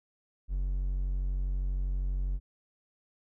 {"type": "tone", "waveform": "triangle", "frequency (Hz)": 46.25, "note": "F#1", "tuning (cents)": 0, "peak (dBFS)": -26, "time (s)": [0.48, 2.4], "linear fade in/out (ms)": 50, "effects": []}